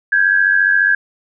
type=tone pair together; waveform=sine; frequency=1578 / 1672.5 Hz; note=G6 / G#6; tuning=+11 / +12 cents; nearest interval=minor second; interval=101 cents; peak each=-13 dBFS; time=0.12-0.95 s; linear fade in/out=5 ms; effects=none